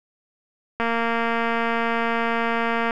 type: click train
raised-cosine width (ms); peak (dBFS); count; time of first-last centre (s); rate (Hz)
0.5; -9; 488; 0.8-2.908; 231
effects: none